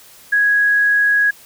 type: tone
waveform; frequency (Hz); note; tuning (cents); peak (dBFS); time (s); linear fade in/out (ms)
sine; 1661.2; G#6; 0; -11; 0.32-1.31; 10
effects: white hiss -44 dBFS RMS until 1.45 s